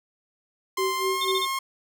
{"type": "tone with pitch glide", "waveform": "sawtooth", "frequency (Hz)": [1046.5, 1072.8], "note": ["C6", "C6"], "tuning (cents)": [0, 43], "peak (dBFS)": -22, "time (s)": [0.77, 1.59], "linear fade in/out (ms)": 5, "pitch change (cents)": 43, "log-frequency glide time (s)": [0.94, 1.19]}
{"type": "tone with tremolo", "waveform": "sine", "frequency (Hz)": 381.2, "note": "G4", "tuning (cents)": -48, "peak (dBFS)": -23, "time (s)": [0.78, 1.47], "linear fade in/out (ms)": 5, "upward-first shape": "sine", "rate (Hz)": 4.1, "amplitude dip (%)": 90}
{"type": "tone bursts", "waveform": "sine", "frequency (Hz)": 3588, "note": "A7", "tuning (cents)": 33, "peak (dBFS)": -25, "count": 4, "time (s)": [1.21, 1.453], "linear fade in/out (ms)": 5, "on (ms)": 39, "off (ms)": 29}
{"effects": []}